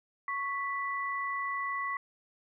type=tone pair together; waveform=sine; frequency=1108.7 / 1975.5 Hz; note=C#6 / B6; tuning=0 / 0 cents; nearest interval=minor seventh; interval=1000 cents; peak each=-33 / -35 dBFS; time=0.28-1.97 s; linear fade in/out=2 ms; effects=none